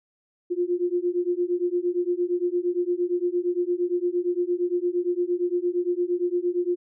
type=beating tone pair; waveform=sine; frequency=349.2 / 357.9 Hz; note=F4 / F4; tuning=0 / +42 cents; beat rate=8.7 Hz; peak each=-25 dBFS; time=0.5-6.76 s; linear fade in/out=20 ms; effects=none